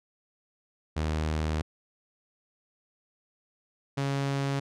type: tone pair in turn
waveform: sawtooth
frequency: 77.78 / 138.59 Hz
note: D#2 / C#3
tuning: 0 / 0 cents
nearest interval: minor seventh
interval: 1000 cents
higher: second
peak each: -23 dBFS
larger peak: neither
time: 0.96-1.62 / 3.97-4.6 s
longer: first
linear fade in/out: 10 ms
effects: low-pass 7000 Hz 12 dB/octave